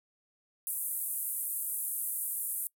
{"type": "band-pass noise", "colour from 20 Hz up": "pink", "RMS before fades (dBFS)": -35, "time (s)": [0.67, 2.67], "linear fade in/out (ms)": 0, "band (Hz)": [9200, 15000], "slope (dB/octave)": 48, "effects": ["noise-tail reverb RT60 0.1 s tail -24 dB re dry"]}